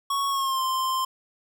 square tone with pitch glide, 1108.7 to 1046.5 Hz, C#6 to C6, 0 to 0 cents, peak -24 dBFS, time 0.1-1.05 s, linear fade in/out 5 ms, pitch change -100 cents, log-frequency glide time 0.29-0.62 s, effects none

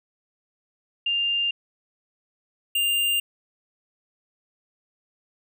sine / square tone pair in turn, 2799 / 2799 Hz, F7 / F7, +3 / +3 cents, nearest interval unison, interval 0 cents, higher neither, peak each -21 dBFS, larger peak neither, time 1.06-1.51 / 2.75-3.2 s, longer neither, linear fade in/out 5 ms, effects none

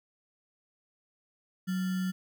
sine tone with sample-and-hold, 185.6 Hz, F#3, 6 cents sharp, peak -28 dBFS, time 1.67-2.12 s, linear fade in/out 20 ms, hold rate 1575 Hz, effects none

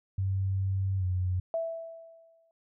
sine tone with pitch glide, 96.2 to 91.38 Hz, G2 to F#2, -32 to -21 cents, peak -26 dBFS, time 0.18-1.4 s, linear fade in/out 5 ms, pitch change -89 cents, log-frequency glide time 0.98-1.04 s
sine tone with exponential decay, 659.3 Hz, E5, in tune, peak -26 dBFS, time 1.54-2.51 s, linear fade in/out 1 ms, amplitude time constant 210 ms
effects none

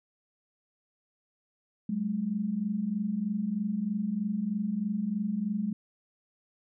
sine tone pair together, 189.32 / 212.5 Hz, F#3 / G#3, +40 / +40 cents, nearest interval major second, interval 200 cents, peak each -33 / -29 dBFS, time 1.89-5.73 s, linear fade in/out 5 ms, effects none

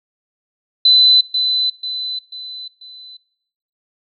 sine tone with echo, 4016 Hz, B7, 28 cents sharp, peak -7 dBFS, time 0.85-1.21 s, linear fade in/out 5 ms, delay 490 ms, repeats 4, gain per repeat -7 dB, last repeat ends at 3.17 s, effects noise-tail reverb RT60 0.8 s tail -23 dB re dry

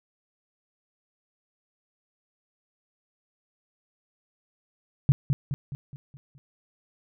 sine tone with echo, 138.59 Hz, C#3, in tune, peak -13 dBFS, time 5.09-5.12 s, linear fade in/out 0 ms, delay 210 ms, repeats 6, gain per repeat -6 dB, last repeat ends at 6.38 s, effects none

